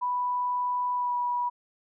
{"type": "tone with pitch glide", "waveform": "sine", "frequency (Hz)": [987.8, 974.8], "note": ["B5", "B5"], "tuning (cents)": [0, -23], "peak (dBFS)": -25, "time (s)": [0.01, 1.5], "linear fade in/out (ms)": 20, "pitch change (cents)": -23, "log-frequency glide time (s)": [0.94, 1.15], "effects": []}